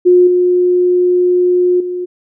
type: tone with level steps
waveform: sine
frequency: 358.9 Hz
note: F4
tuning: 47 cents sharp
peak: -4 / -8 / -17 dBFS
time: 0.05-2.06 s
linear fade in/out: 20 ms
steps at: 0.27 / 1.8 s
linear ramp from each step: 5 ms
effects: none